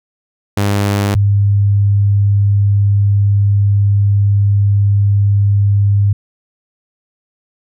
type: tone pair in turn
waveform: sawtooth / sine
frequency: 101 / 101 Hz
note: G#2 / G#2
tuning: -48 / -48 cents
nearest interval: unison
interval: 0 cents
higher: neither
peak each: -8 dBFS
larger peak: neither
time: 0.57-1.15 / 1.15-6.13 s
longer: second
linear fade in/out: 5 ms
effects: none